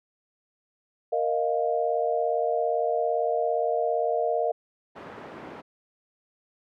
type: chord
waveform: sine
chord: Bb suspended fourth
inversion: none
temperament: just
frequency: 466.2 / 621.6 / 699.2 Hz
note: Bb4 / Eb5 / F5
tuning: 0 / -2 / +2 cents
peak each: -27 / -27 / -27 dBFS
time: 1.12-4.52 s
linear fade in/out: 10 ms
type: band-pass noise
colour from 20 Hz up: pink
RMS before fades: -42 dBFS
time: 4.95-5.62 s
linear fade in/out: 20 ms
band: 230 to 1400 Hz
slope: 12 dB/octave
effects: none